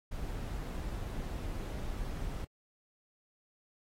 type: noise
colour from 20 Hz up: brown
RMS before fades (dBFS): -38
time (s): 0.11-2.45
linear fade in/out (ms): 10
effects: AAC 48 kbps